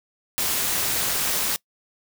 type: noise with amplitude modulation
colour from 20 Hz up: white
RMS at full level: -21 dBFS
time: 0.38-1.56 s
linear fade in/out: 0 ms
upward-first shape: sine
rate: 246 Hz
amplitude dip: 65%
effects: noise-tail reverb RT60 0.1 s tail -23 dB re dry